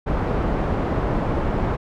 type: low-pass noise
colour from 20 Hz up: pink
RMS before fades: -22 dBFS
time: 0.06-1.77 s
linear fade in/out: 20 ms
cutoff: 1000 Hz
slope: 12 dB/octave
effects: none